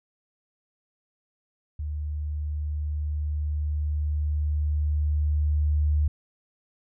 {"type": "tone with level ramp", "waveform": "sine", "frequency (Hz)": 75, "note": "D2", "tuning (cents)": 37, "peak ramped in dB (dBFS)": [-28, -19], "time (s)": [1.79, 6.08], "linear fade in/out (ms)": 5, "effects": []}